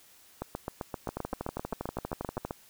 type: two click trains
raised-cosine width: 1 ms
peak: -19 / -19 dBFS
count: 18 / 17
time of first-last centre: 1.09-2.45 / 0.42-2.509 s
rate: 12.5 / 7.66 Hz
effects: white hiss -58 dBFS RMS until 2.69 s